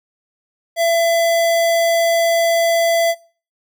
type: tone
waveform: square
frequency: 671 Hz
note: E5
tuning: 31 cents sharp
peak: -14 dBFS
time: 0.76-3.15 s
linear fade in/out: 50 ms
effects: noise-tail reverb RT60 0.4 s tail -22 dB re dry